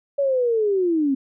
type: linear sweep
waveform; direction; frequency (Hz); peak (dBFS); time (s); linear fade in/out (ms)
sine; down; 570 to 261.6; -17; 0.18-1.15; 10
effects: none

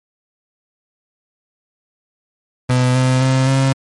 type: tone with pitch steps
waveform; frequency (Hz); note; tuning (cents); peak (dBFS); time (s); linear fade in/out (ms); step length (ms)
35% pulse; 126.1 / 128.75 / 131.45 / 134.22; B2 / C3 / C3 / C3; +36 / -28 / +8 / +45; -10; 2.69-3.73; 10; 260
effects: MP3 48 kbps

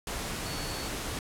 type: tone in noise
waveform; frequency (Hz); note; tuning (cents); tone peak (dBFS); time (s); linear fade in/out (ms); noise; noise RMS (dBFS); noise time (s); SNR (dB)
sine; 4435; C#8; 0; -42; 0.46-0.88; 2; pink; -35; 0.07-1.19; -10
effects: low-pass 12000 Hz 12 dB/octave

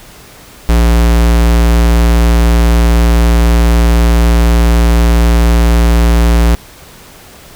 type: tone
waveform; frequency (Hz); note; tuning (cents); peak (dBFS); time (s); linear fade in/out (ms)
square; 58; A#1; -8; -6; 0.69-6.55; 0
effects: pink hiss -36 dBFS RMS until 7.55 s

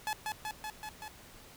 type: tone with echo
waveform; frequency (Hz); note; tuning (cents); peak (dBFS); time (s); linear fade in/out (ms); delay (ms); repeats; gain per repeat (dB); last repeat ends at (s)
sawtooth; 857; A5; -46; -28; 0.07-0.13; 0; 190; 5; -2; 1.08
effects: pink hiss -54 dBFS RMS until 1.56 s

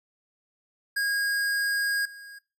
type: tone with level steps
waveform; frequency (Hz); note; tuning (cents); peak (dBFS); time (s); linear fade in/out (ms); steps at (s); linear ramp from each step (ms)
square; 1634; G#6; -29; -25 / -43; 0.96-2.39; 10; 2.05; 5
effects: noise-tail reverb RT60 0.3 s tail -21 dB re dry

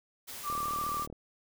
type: noise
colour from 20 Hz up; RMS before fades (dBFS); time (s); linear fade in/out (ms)
white; -43; 0.27-1.07; 20
type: tone with vibrato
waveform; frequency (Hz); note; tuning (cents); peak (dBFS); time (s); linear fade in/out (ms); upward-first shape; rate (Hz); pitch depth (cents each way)
sine; 1174.7; D6; 0; -31; 0.43-1.07; 50; triangle; 14; 36
type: click train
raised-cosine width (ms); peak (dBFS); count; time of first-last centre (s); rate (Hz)
2; -31; 25; 0.5-1.127; 38.3
effects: none

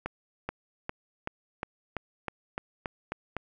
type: accelerating click train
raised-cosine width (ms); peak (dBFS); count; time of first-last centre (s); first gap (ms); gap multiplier
0.5; -17; 11; 0.06-3.367; 430; 0.94
effects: none

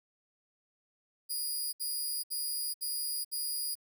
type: tone bursts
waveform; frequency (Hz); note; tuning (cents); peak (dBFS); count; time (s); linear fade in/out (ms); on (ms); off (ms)
10% pulse; 4878; D#8; -35; -26; 5; 1.29-3.754; 20; 440; 66
effects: none

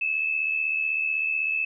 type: tone pair together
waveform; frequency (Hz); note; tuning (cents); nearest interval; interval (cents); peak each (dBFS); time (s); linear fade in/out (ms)
sine; 2545 / 2621; D#7 / E7; +39 / -11; minor second; 50; -30 / -24; 0.01-1.65; 5
effects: none

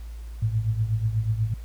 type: tone with tremolo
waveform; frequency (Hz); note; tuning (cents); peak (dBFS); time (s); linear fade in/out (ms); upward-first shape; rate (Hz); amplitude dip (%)
sine; 110; A2; 0; -18; 0.42-1.54; 5; triangle; 8.2; 80
effects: added 56 Hz sine -34 dBFS peak until 1.64 s + pink hiss -55 dBFS RMS until 1.64 s

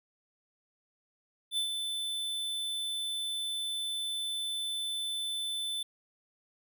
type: tone with ADSR envelope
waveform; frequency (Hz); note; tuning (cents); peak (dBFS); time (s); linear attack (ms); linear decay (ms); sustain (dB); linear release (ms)
square; 3520; A7; 0; -28; 1.51-5.83; 64; 100; -5; 6
effects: none

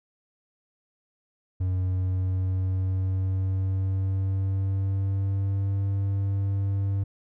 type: tone with pitch glide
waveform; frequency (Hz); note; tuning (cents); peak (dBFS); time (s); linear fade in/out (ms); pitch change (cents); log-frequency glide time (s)
triangle; 92.4 to 98.46; F#2 to G2; -2 to +8; -21; 1.6-7.04; 10; +110; 1.82-5.81
effects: none

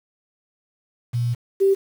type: tone pair in turn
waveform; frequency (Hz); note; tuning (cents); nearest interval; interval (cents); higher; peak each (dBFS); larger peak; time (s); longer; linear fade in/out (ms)
sine; 120 / 390.3; B2 / G4; -49 / -8; octave + minor sixth; 2041; second; -19 / -13; second; 1.13-1.35 / 1.6-1.75; first; 20
effects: 7-bit

